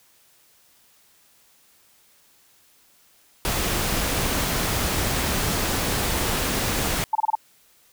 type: noise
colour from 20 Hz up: pink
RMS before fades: -24 dBFS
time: 3.45-7.04 s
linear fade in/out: 0 ms
type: tone bursts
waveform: sine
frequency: 880 Hz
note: A5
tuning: in tune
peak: -16 dBFS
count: 5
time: 7.13-7.353 s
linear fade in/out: 5 ms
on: 23 ms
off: 27 ms
effects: white hiss -58 dBFS RMS until 7.92 s